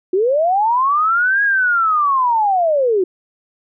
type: linear two-way sweep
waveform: sine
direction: up then down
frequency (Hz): 351.5 to 1661.2 to 351.5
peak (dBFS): -12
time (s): 0.13-3.04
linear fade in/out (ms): 5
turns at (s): 1.43
effects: none